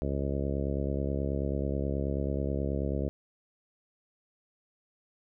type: harmonic tone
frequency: 69.3 Hz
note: C#2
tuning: in tune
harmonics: 1 / 2 / 3 / 4 / 5 / 6 / 7 / 8 / 9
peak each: -32 / -35 / -37 / -38 / -39 / -40 / -40 / -41 / -42 dBFS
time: 0.02-3.09 s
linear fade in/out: 0 ms
effects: none